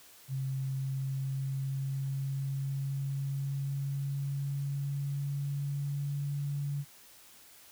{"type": "tone with pitch glide", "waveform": "sine", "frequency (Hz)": [133.8, 142.58], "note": ["C3", "C#3"], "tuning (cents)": [39, 49], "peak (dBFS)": -31, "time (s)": [0.28, 6.85], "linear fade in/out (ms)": 50, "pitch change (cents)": 110, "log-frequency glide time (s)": [0.57, 6.32], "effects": ["white hiss -56 dBFS RMS until 7.71 s"]}